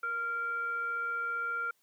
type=tone with frequency modulation; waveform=sine; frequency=1389 Hz; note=F6; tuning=10 cents flat; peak=-31 dBFS; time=0.03-1.71 s; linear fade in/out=5 ms; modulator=915 Hz; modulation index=0.3; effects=white hiss -72 dBFS RMS until 1.82 s + high-pass 150 Hz 12 dB/octave

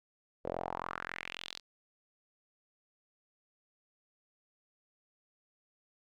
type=tone with band-pass filter sweep; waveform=sawtooth; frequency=43.65 Hz; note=F1; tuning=in tune; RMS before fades=-41 dBFS; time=0.44-1.6 s; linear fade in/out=20 ms; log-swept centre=510 to 4500 Hz; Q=3.3; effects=none

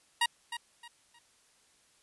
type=tone with echo; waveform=15% pulse; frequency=945 Hz; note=A#5; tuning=23 cents sharp; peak=-18 dBFS; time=0.21-0.26 s; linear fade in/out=5 ms; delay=310 ms; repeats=3; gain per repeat=-11 dB; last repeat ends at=1.19 s; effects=white hiss -66 dBFS RMS until 2.02 s + resampled to 24000 Hz

